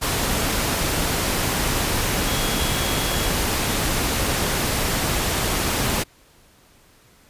sine tone in noise, 3322 Hz, G#7, in tune, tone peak -32 dBFS, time 2.27-3.3 s, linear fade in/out 20 ms, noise pink, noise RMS -22 dBFS, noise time 0.01-6.04 s, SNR -13 dB, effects pink hiss -54 dBFS RMS until 7.29 s + resampled to 32000 Hz

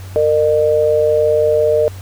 sine tone pair together, 458.7 / 606 Hz, A#4 / D#5, -28 / -46 cents, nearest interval perfect fourth, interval 482 cents, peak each -13 dBFS, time 0.16-1.88 s, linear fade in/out 0 ms, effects added 94 Hz sine -28 dBFS peak until 2.01 s + pink hiss -40 dBFS RMS until 2.01 s

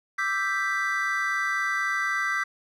triangle chord, E minor seventh, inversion third, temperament equal, 1174.7 / 1318.5 / 1568 / 1975.5 Hz, D6 / E6 / G6 / B6, 0 / 0 / 0 / 0 cents, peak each -30 / -31 / -27 / -26 dBFS, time 0.18-2.44 s, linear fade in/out 10 ms, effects none

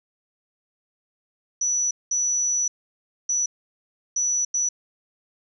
sine tone bursts at uneven times, 5920 Hz, F#8, in tune, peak -20 dBFS, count 5, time 1.61-1.91 / 2.11-2.68 / 3.29-3.46 / 4.16-4.45 / 4.54-4.69 s, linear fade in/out 5 ms, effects none

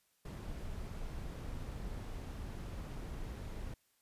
brown noise, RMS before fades -43 dBFS, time 0.25-3.74 s, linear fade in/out 5 ms, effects white hiss -75 dBFS RMS until 4.01 s + resampled to 32000 Hz

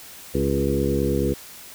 harmonic tone with a mistuned harmonic, 69.3 Hz, C#2, in tune, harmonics 1 / 2 / 3 / 4 / 5 / 6 / 7, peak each -27 / -27 / -27 / -27 / -27 / -27 / -27 dBFS, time 0.34-1.34 s, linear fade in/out 10 ms, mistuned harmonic 6, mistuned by -25 cents, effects white hiss -42 dBFS RMS until 1.74 s

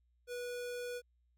square tone, 488 Hz, B4, 21 cents flat, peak -40 dBFS, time 0.27-1.02 s, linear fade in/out 50 ms, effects added 60 Hz sine -70 dBFS peak until 1.37 s

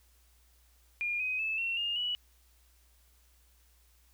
sine tone with pitch steps, 2417 / 2514 / 2615 / 2719 / 2828 / 2941 Hz, D7 / D#7 / E7 / F7 / F7 / F#7, +49 / +17 / -15 / -47 / +21 / -11 cents, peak -30 dBFS, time 1.01-2.15 s, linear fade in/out 0 ms, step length 190 ms, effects added 60 Hz sine -63 dBFS peak until 4.13 s + white hiss -68 dBFS RMS until 4.13 s

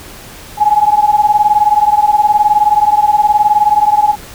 sine beating tone pair, 830 / 849 Hz, G#5 / G#5, -1 / +38 cents, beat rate 19 Hz, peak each -10 dBFS, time 0.57-4.16 s, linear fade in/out 50 ms, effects pink hiss -33 dBFS RMS until 4.34 s

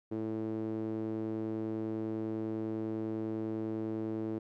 sawtooth tone with band-pass filter, 110 Hz, A2, in tune, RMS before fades -36 dBFS, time 0.11-4.39 s, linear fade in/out 10 ms, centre 340 Hz, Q 2.8, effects none

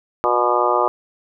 harmonic tone with a mistuned harmonic, 121.4 Hz, B2, 29 cents flat, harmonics 3 / 4 / 5 / 6 / 7 / 8 / 9 / 10, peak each -23 / -23 / -22 / -25 / -22 / -23 / -25 / -21 dBFS, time 0.24-0.88 s, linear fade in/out 0 ms, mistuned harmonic 8, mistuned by +28 cents, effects none

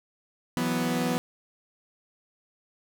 sawtooth chord, E suspended second, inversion none, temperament equal, 164.81 / 185 / 246.9 Hz, E3 / F#3 / B3, 0 / 0 / 0 cents, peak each -27 / -28 / -23 dBFS, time 0.57-1.18 s, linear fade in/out 0 ms, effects none

